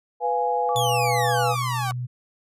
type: chord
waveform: sine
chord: F diminished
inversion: second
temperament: equal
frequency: 493.9 / 698.5 / 830.6 Hz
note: Cb5 / F5 / Ab5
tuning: 0 / 0 / 0 cents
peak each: -25 / -27 / -23 dBFS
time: 0.2-1.56 s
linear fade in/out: 50 ms
type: tone with vibrato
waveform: sine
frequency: 1142 Hz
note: D6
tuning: 49 cents flat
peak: -30 dBFS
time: 0.69-1.92 s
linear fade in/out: 0 ms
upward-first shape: sine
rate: 8.6 Hz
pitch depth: 34 cents each way
type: tone with pitch glide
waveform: sine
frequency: 123 to 123.86 Hz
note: B2 to B2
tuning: -7 to +5 cents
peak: -26 dBFS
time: 0.75-2.07 s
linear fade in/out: 20 ms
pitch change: +12 cents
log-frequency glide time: 1.14-1.6 s
type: exponential sweep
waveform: sawtooth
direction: down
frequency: 3520 to 740 Hz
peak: -23 dBFS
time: 0.76-1.91 s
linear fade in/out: 0 ms
effects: resampled to 32000 Hz